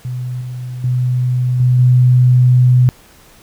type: tone with level steps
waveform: sine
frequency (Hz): 125.4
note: B2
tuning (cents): +27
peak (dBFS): -19 / -22 / -12 / -8 / -6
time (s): 0.05-2.89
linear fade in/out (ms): 0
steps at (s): 0.41 / 0.84 / 1.6 / 1.79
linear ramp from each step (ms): 2
effects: pink hiss -45 dBFS RMS until 3.42 s